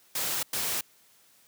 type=noise bursts at uneven times; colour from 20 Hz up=white; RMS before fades=-30 dBFS; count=2; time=0.15-0.43 / 0.53-0.81 s; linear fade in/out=5 ms; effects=white hiss -61 dBFS RMS until 1.47 s + high-pass 100 Hz 12 dB/octave